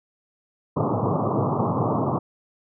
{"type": "band-pass noise", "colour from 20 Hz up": "pink", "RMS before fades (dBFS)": -23, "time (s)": [0.76, 2.19], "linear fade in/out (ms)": 10, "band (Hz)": [100, 1200], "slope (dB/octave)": 96, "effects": []}